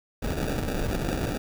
pink noise with sample-and-hold, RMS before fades -28 dBFS, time 0.22-1.38 s, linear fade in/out 10 ms, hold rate 1050 Hz, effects none

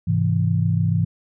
sine chord, Ab augmented, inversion none, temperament equal, 103.83 / 130.81 / 164.81 Hz, Ab2 / C3 / E3, 0 / 0 / 0 cents, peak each -20 / -24 / -20 dBFS, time 0.07-1.05 s, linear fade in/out 10 ms, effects none

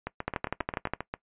two click trains, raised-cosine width 0.5 ms, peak -13 / -17 dBFS, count 9 / 9, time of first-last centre 0.28-0.936 / 0.07-1.14 s, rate 12.2 / 7.48 Hz, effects noise-tail reverb RT60 0.1 s tail -20 dB re dry + resampled to 8000 Hz

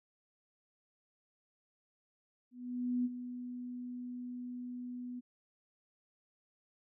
sine tone with ADSR envelope, 246.9 Hz, B3, in tune, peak -29 dBFS, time 2.51-5.21 s, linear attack 540 ms, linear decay 34 ms, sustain -11 dB, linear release 24 ms, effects none

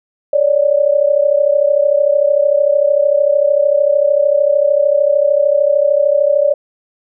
sine tone pair together, 560 / 593.3 Hz, C#5 / D5, +18 / +18 cents, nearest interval minor second, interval 100 cents, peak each -12 dBFS, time 0.33-6.54 s, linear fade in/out 5 ms, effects none

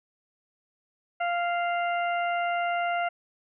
harmonic tone, 696 Hz, F5, 6 cents flat, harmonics 1 / 2 / 3 / 4, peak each -26 / -32 / -35 / -39 dBFS, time 1.2-3.09 s, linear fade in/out 10 ms, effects none

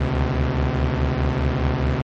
sawtooth tone cluster, 69.3 / 74.1 / 127.4 Hz, C#2 / D2 / C3, 0 / +16 / -46 cents, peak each -19 dBFS, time 0-2.02 s, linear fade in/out 10 ms, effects low-pass 3000 Hz 12 dB/octave + MP3 48 kbps

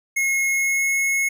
square tone with pitch glide, 2165 to 2178 Hz, C#7 to C#7, -41 to -31 cents, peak -19 dBFS, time 0.16-1.29 s, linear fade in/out 10 ms, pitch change +10 cents, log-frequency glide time 0.49-0.93 s, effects none

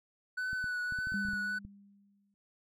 triangle tone with vibrato, 1492 Hz, F#6, 14 cents sharp, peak -31 dBFS, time 0.37-1.59 s, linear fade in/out 10 ms, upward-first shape triangle, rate 1.7 Hz, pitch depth 30 cents each way
clicks, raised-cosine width 5 ms, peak -34 dBFS, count 10, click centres 0.531 / 0.642 / 0.923 / 0.988 / 1.071 / 1.121 / 1.252 / 1.286 / 1.334 / 1.65 s
sine tone with exponential decay, 200.4 Hz, G3, 38 cents sharp, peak -33 dBFS, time 1.14-2.34 s, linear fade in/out 0 ms, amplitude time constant 260 ms
effects none

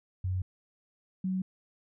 sine tone pair in turn, 92.5 / 187.2 Hz, F#2 / F#3, 0 / +20 cents, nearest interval octave, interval 1220 cents, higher second, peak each -28 dBFS, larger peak neither, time 0.24-0.42 / 1.24-1.42 s, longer neither, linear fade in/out 5 ms, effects none

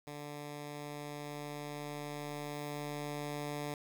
10% pulse tone with level ramp, 146.7 Hz, D3, 2 cents flat, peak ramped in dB -35 to -29 dBFS, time 0.07-3.74 s, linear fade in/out 2 ms, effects 10-bit

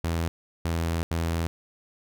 sawtooth tone bursts at uneven times, 83.1 Hz, E2, 15 cents sharp, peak -21 dBFS, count 3, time 0.04-0.28 / 0.65-1.03 / 1.11-1.47 s, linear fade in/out 0 ms, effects none

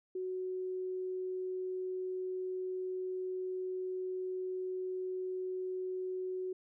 sine tone, 370.6 Hz, F#4, 3 cents sharp, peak -35 dBFS, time 0.15-6.53 s, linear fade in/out 5 ms, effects none

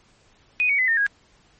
sine tone with pitch steps, 2489 / 2243 / 2022 / 1822.1 / 1642.1 Hz, D#7 / C#7 / B6 / A#6 / G#6, 0 / +20 / +40 / -40 / -20 cents, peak -17 dBFS, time 0.6-1.065 s, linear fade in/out 0 ms, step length 93 ms, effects pink hiss -58 dBFS RMS until 1.59 s + MP3 32 kbps

